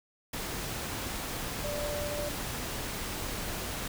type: tone in noise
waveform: sine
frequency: 587.3 Hz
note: D5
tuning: in tune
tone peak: -34 dBFS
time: 1.64-2.29 s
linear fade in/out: 5 ms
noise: pink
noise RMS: -36 dBFS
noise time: 0.33-3.88 s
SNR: -1 dB
effects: none